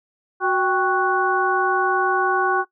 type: harmonic tone with a mistuned harmonic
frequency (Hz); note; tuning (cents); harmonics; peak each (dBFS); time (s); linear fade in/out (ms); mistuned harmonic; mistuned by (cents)
369.7; F#4; -1; 1 / 2 / 3 / 4; -22 / -22 / -22 / -22; 0.4-2.65; 50; 2; +100
effects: noise-tail reverb RT60 0.1 s tail -19 dB re dry